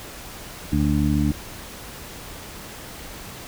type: harmonic tone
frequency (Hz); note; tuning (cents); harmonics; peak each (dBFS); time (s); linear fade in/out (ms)
73.42; D2; 0; 1 / 2 / 3 / 4; -23 / -23 / -23 / -23; 0.72-1.32; 5
effects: pink hiss -38 dBFS RMS until 3.47 s